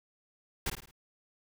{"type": "noise with echo", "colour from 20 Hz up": "pink", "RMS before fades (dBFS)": -32, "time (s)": [0.66, 0.7], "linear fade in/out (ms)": 5, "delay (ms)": 53, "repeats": 4, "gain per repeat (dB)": -7, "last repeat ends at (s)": 0.912, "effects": []}